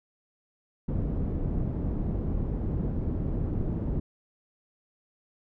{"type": "low-pass noise", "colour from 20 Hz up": "pink", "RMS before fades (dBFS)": -29, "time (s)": [0.88, 4], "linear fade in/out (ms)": 5, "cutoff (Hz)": 280, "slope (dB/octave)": 12, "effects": []}